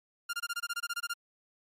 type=tone bursts; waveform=sawtooth; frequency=1400 Hz; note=F6; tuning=4 cents sharp; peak=-28 dBFS; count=13; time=0.29-1.138 s; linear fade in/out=10 ms; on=44 ms; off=23 ms; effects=MP3 64 kbps